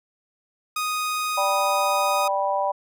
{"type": "tone", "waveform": "sawtooth", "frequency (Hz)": 1244.5, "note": "D#6", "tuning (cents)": 0, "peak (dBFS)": -20, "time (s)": [0.76, 2.28], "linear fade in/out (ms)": 5}
{"type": "chord", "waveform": "sine", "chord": "G major", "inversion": "second", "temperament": "just", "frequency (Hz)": [588, 784, 980], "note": ["D5", "G5", "B5"], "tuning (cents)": [2, 0, -14], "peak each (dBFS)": -25, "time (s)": [1.37, 2.72], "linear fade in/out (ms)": 10}
{"effects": []}